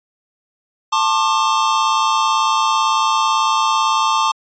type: tone cluster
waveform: square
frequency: 886 / 1075 / 1193 Hz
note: A5 / C6 / D6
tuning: +12 / +47 / +27 cents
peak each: -19 dBFS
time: 0.92-4.32 s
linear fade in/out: 10 ms
effects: resampled to 16000 Hz